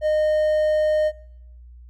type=tone; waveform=triangle; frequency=614 Hz; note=D#5; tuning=23 cents flat; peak=-15 dBFS; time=0.01-1.12 s; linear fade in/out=50 ms; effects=noise-tail reverb RT60 0.8 s tail -23 dB re dry + added 60 Hz sine -41 dBFS peak until 1.89 s